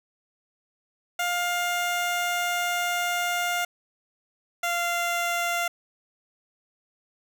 15% pulse tone pair in turn, 705 / 693.3 Hz, F5 / F5, +16 / -13 cents, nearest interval unison, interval 29 cents, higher first, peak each -18 dBFS, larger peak neither, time 1.19-3.65 / 4.63-5.68 s, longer first, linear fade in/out 5 ms, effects none

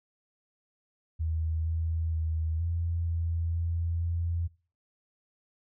sine tone with pitch steps, 80.2 / 81.5 / 80.1 / 84.4 / 83.4 / 84.1 / 84.8 Hz, E2 / E2 / E2 / E2 / E2 / E2 / E2, -47 / -19 / -49 / +41 / +21 / +35 / +50 cents, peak -27 dBFS, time 1.19-4.48 s, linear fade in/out 20 ms, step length 470 ms, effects noise-tail reverb RT60 0.4 s tail -22 dB re dry

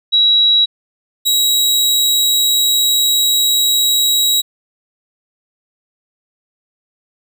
sine / sawtooth tone pair in turn, 3880 / 3853 Hz, B7 / B7, -31 / -44 cents, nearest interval unison, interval 13 cents, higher first, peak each -8 dBFS, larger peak neither, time 0.12-0.66 / 1.25-4.42 s, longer second, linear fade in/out 20 ms, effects none

